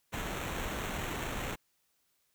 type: noise with sample-and-hold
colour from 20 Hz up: pink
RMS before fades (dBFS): -37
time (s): 0.12-1.56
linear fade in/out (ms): 20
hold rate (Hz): 4900
effects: white hiss -75 dBFS RMS until 2.34 s